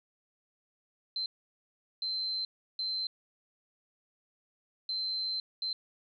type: tone bursts at uneven times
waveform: sine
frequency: 4097 Hz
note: C8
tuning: 37 cents flat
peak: -31 dBFS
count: 5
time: 1.16-1.26 / 2.02-2.45 / 2.79-3.07 / 4.89-5.4 / 5.62-5.73 s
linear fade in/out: 2 ms
effects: none